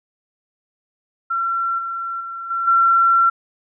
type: tone with level steps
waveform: sine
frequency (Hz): 1359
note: F6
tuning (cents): -48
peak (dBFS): -18 / -23 / -27 / -19 / -11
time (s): 1.3-3.3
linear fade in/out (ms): 10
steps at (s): 1.78 / 2.2 / 2.5 / 2.67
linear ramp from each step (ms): 10
effects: none